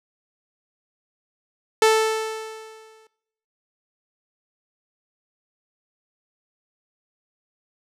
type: tone with exponential decay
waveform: sawtooth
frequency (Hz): 440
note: A4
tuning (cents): 0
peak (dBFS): -8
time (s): 1.82-3.07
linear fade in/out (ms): 2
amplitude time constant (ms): 270
effects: noise-tail reverb RT60 0.7 s tail -20 dB re dry + low-pass 10000 Hz 12 dB/octave